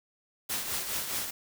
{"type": "noise with tremolo", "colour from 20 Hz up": "white", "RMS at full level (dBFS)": -31, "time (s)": [0.49, 1.31], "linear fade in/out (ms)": 10, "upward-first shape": "triangle", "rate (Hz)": 4.8, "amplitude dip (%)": 55, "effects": []}